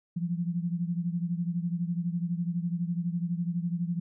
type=beating tone pair; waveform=sine; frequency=170 / 182 Hz; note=F3 / F#3; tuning=-46 / -28 cents; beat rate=12 Hz; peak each=-29 / -33 dBFS; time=0.16-4 s; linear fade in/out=10 ms; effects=none